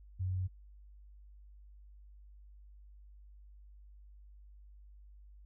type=tone; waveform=sine; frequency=92.5 Hz; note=F#2; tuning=in tune; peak=-32 dBFS; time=0.19-0.48 s; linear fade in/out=20 ms; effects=added 50 Hz sine -53 dBFS peak until 5.45 s